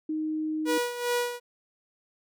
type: tone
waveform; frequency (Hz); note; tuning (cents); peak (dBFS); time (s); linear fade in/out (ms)
sine; 311.1; D#4; 0; -27; 0.09-0.78; 5
type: tone with tremolo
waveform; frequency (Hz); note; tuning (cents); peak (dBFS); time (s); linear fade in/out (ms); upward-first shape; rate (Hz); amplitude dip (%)
sawtooth; 484.6; B4; -33; -20; 0.65-1.4; 50; sine; 2.5; 70
effects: none